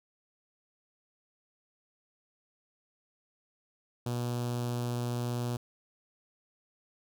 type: tone with notch filter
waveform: sawtooth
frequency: 121 Hz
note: B2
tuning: 35 cents flat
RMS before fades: -33 dBFS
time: 4.06-5.57 s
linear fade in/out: 5 ms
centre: 2000 Hz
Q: 1.1
effects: none